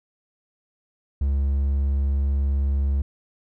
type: tone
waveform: triangle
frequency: 69.3 Hz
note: C#2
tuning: in tune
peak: -17 dBFS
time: 1.21-3.02 s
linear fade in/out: 5 ms
effects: none